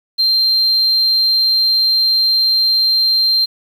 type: tone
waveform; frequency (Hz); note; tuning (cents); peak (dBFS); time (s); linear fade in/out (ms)
sine; 4161; C8; -10; -9; 0.18-3.46; 20
effects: tanh soft clip ceiling -8 dBFS + 7-bit